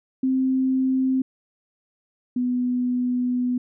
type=tone pair in turn; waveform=sine; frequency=261.6 / 248.2 Hz; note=C4 / B3; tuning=0 / +9 cents; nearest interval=minor second; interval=91 cents; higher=first; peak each=-18 / -20 dBFS; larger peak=first; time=0.23-1.22 / 2.36-3.58 s; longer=second; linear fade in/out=5 ms; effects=none